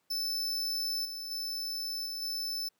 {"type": "tone with level steps", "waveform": "45% pulse", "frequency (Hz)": 5274, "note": "E8", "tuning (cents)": 0, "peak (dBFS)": [-31, -38, -34, -36, -33], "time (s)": [0.1, 2.69], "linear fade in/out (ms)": 10, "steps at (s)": [1.05, 1.31, 2.06, 2.22], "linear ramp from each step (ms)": 2, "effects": ["pink hiss -75 dBFS RMS until 2.79 s", "high-pass 200 Hz 12 dB/octave"]}